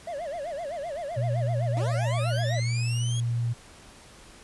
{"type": "tone with vibrato", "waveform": "triangle", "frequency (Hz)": 622.3, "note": "D#5", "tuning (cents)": 0, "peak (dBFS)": -29, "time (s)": [0.07, 2.6], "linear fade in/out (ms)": 5, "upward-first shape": "sine", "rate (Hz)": 7.8, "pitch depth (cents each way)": 220}
{"type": "tone with pitch glide", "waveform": "sine", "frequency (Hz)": [120.5, 118.22], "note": ["B2", "A#2"], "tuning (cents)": [-42, 25], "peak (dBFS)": -24, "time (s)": [1.16, 3.54], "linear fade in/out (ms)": 20, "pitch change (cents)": -33, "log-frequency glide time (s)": [1.35, 2.28]}
{"type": "linear sweep", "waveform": "20% pulse", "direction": "up", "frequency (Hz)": [283.5, 3330], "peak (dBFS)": -29, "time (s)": [1.77, 3.2], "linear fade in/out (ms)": 0}
{"effects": ["pink hiss -50 dBFS RMS until 4.43 s", "resampled to 24000 Hz"]}